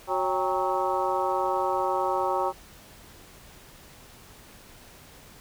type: harmonic tone with a mistuned harmonic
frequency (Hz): 185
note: F#3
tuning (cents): 0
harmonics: 2 / 3 / 4 / 5 / 6 / 7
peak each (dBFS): -31 / -30 / -29 / -29 / -32 / -35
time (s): 0.07-2.53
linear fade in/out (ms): 50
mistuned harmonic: 4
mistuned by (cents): +110
effects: pink hiss -50 dBFS RMS until 5.4 s